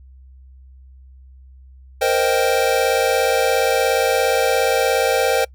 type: chord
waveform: square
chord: C minor seventh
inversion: third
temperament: equal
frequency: 466.2 / 523.3 / 622.3 / 784 Hz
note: Bb4 / C5 / Eb5 / G5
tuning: 0 / 0 / 0 / 0 cents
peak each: -21 / -20 / -24 / -22 dBFS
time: 2.01-5.45 s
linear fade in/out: 10 ms
effects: noise-tail reverb RT60 0.1 s tail -25 dB re dry + added 65 Hz sine -41 dBFS peak until 5.54 s